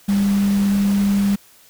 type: tone in noise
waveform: sine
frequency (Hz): 200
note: G3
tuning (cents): +35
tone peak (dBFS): -14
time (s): 0.08-1.36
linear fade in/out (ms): 10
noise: pink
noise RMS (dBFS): -32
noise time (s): 0.08-1.36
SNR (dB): +15
effects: white hiss -50 dBFS RMS until 1.69 s